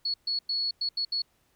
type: tone bursts at uneven times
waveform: sine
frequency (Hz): 4378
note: C#8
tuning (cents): -22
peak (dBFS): -26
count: 6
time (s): 0.05-0.14 / 0.27-0.39 / 0.49-0.71 / 0.81-0.89 / 0.97-1.05 / 1.12-1.22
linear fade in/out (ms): 5
effects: pink hiss -69 dBFS RMS until 1.55 s